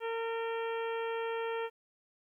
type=harmonic tone with a mistuned harmonic; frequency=456.7 Hz; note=A#4; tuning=36 cents flat; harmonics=1 / 2 / 3 / 4 / 5 / 6 / 7; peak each=-34 / -40 / -44 / -46 / -48 / -50 / -51 dBFS; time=0-1.7 s; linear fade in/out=50 ms; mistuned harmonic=5; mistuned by=+44 cents; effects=12-bit